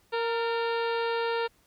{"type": "harmonic tone with a mistuned harmonic", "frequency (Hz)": 463.5, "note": "A#4", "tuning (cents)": -10, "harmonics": [1, 2, 3, 4, 5, 6, 7, 8, 9, 10], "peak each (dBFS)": [-28, -32, -36, -40, -43, -41, -48, -44, -46, -50], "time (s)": [0.12, 1.48], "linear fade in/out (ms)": 20, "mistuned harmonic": 4, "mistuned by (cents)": -52, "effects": ["pink hiss -65 dBFS RMS until 1.66 s"]}